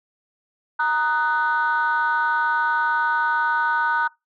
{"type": "chord", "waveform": "sine", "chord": "D# minor", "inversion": "second", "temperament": "just", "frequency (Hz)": [933.4, 1244.5, 1493.4], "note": ["A#5", "D#6", "F#6"], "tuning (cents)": [2, 0, 16], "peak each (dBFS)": [-21, -25, -20], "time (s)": [0.79, 4.08], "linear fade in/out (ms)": 10, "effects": ["noise-tail reverb RT60 0.2 s tail -23 dB re dry", "tanh soft clip ceiling -12 dBFS"]}